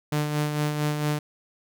sawtooth tone with tremolo, 149.4 Hz, D3, 30 cents sharp, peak -18 dBFS, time 0.12-1.19 s, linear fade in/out 5 ms, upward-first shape sine, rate 4.4 Hz, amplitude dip 45%, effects none

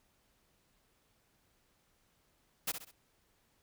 white noise with echo, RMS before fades -34 dBFS, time 2.67-2.72 s, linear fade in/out 10 ms, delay 65 ms, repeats 3, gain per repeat -8 dB, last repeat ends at 2.915 s, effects pink hiss -73 dBFS RMS until 3.62 s

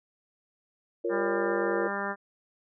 sine chord, Bb minor, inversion second, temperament equal, 349.2 / 466.2 / 554.4 Hz, F4 / Bb4 / Db5, 0 / 0 / 0 cents, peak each -30 / -30 / -34 dBFS, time 1.04-1.88 s, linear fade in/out 10 ms
harmonic tone, 199.6 Hz, G3, 32 cents sharp, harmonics 1 / 2 / 3 / 4 / 5 / 6 / 7 / 8 / 9, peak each -38 / -38 / -38 / -38 / -38 / -38 / -38 / -38 / -38 dBFS, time 1.09-2.16 s, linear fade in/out 50 ms
effects none

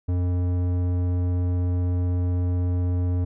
square tone with low-pass filter, 89.2 Hz, F2, 37 cents sharp, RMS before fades -23 dBFS, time 0.08-3.25 s, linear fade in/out 10 ms, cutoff 470 Hz, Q 0.51, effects none

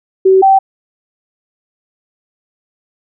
sine tone pair in turn, 380.5 / 774.7 Hz, F#4 / G5, +48 / -21 cents, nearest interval octave, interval 1231 cents, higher second, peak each -4 dBFS, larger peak neither, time 0.25-0.42 / 0.42-0.59 s, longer neither, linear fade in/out 10 ms, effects none

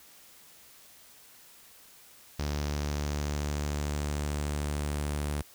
sawtooth tone with low-pass filter sweep, 73.42 Hz, D2, in tune, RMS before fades -32 dBFS, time 2.39-5.42 s, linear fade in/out 5 ms, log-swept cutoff 5600 to 10000 Hz, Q 2.9, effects white hiss -55 dBFS RMS until 5.54 s

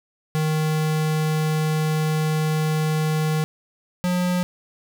square tone pair in turn, 155.6 / 179.43 Hz, D#3 / F3, 0 / +47 cents, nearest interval major second, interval 247 cents, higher second, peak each -20 dBFS, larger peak neither, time 0.35-3.44 / 4.04-4.43 s, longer first, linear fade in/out 0 ms, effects none

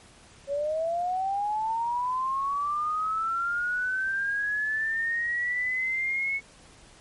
sine linear sweep, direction up, 552 to 2209 Hz, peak -25 dBFS, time 0.47-6.41 s, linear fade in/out 50 ms, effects pink hiss -53 dBFS RMS until 7 s + MP3 48 kbps

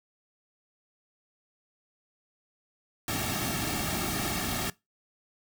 pink noise with comb filter, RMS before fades -31 dBFS, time 3.08-4.7 s, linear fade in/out 2 ms, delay 2 ms, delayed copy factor -0.8, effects noise-tail reverb RT60 0.2 s tail -21 dB re dry

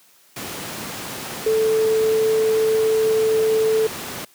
sine tone in noise, 440 Hz, A4, in tune, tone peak -15 dBFS, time 1.46-3.87 s, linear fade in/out 5 ms, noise pink, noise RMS -30 dBFS, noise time 0.36-4.25 s, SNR +12 dB, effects white hiss -54 dBFS RMS until 4.34 s + high-pass 150 Hz 12 dB/octave

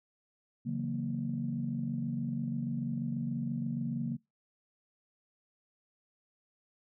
sine chord, F# dominant seventh, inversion second, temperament equal, 138.59 / 164.81 / 185 / 233.1 Hz, C#3 / E3 / F#3 / A#3, 0 / 0 / 0 / 0 cents, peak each -36 / -40 / -40 / -34 dBFS, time 0.65-4.17 s, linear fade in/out 20 ms, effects noise-tail reverb RT60 0.2 s tail -23 dB re dry + tanh soft clip ceiling -22 dBFS

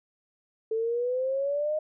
sine exponential sweep, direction up, 439.2 to 622.3 Hz, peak -25 dBFS, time 0.71-1.79 s, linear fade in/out 5 ms, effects none

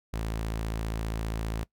sawtooth tone, 55 Hz, A1, in tune, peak -26 dBFS, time 0.13-1.64 s, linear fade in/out 10 ms, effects noise-tail reverb RT60 0.1 s tail -21 dB re dry

